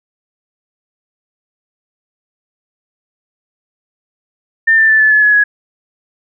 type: tone with pitch steps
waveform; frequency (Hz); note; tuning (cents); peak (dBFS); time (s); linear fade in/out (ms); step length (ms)
sine; 1800 / 1778.3 / 1756.9 / 1735.7 / 1714.7 / 1694.1 / 1673.6; A6 / A6 / A6 / A6 / A6 / G#6 / G#6; +39 / +18 / -3 / -24 / -45 / +34 / +13; -6; 4.67-5.44; 10; 110
effects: none